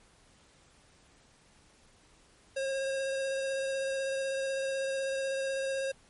square tone with vibrato, 539 Hz, C#5, 49 cents flat, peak -31 dBFS, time 2.56-5.92 s, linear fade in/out 10 ms, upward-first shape square, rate 16 Hz, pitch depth 10 cents each way, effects pink hiss -62 dBFS RMS until 6.09 s + MP3 48 kbps

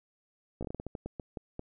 slowing click train, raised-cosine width 2 ms, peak -24 dBFS, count 13, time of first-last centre 0.61-1.594 s, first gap 16 ms, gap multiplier 1.27, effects none

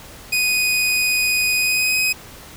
sawtooth tone with pitch glide, 2489 to 2519 Hz, D#7 to D#7, 0 to +21 cents, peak -13 dBFS, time 0.32-2.13 s, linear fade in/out 10 ms, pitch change +21 cents, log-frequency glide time 1.54-2.01 s, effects pink hiss -40 dBFS RMS until 2.56 s

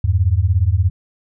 sine beating tone pair, 83 / 100 Hz, E2 / G2, +12 / +35 cents, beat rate 17 Hz, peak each -15 dBFS, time 0.04-0.9 s, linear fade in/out 5 ms, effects none

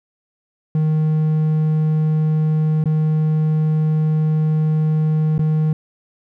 triangle tone with dropouts, 155.5 Hz, D#3, 1 cent flat, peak -12 dBFS, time 0.75-5.73 s, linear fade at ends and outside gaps 2 ms, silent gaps 2.84-2.857 / 5.381-5.392 s, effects none

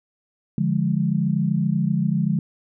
sine chord, D diminished, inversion none, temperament equal, 146.83 / 174.61 / 207.7 Hz, D3 / F3 / Ab3, 0 / 0 / 0 cents, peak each -23 / -22 / -23 dBFS, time 0.58-2.39 s, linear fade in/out 2 ms, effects none

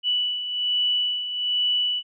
sine beating tone pair, 2960 / 2961.2 Hz, F#7 / F#7, 0 / +1 cents, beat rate 1.2 Hz, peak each -29 / -22 dBFS, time 0.03-2.03 s, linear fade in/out 50 ms, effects none

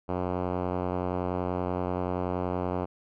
5% pulse tone with low-pass filter, 90.5 Hz, F#2, 38 cents flat, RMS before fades -30 dBFS, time 0.08-2.86 s, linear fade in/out 20 ms, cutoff 1000 Hz, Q 0.63, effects none

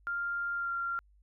sine tone with pitch glide, 1396.9 to 1382.5 Hz, F6 to F6, 0 to -18 cents, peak -31 dBFS, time 0.07-0.99 s, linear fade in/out 0 ms, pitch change -18 cents, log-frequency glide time 0.55-0.71 s, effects added 50 Hz sine -60 dBFS peak until 1.22 s

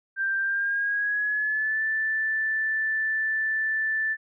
sine tone with pitch glide, 1578 to 1761 Hz, G6 to A6, +11 to +1 cents, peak -23 dBFS, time 0.16-4.17 s, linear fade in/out 50 ms, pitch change +190 cents, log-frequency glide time 0.41-1.82 s, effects none

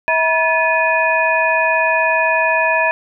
sine tone cluster, 646 / 962 / 1725 / 2477 Hz, E5 / B5 / A6 / D#7, -35 / -46 / -35 / -8 cents, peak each -18 dBFS, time 0.08-2.91 s, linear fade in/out 0 ms, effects none

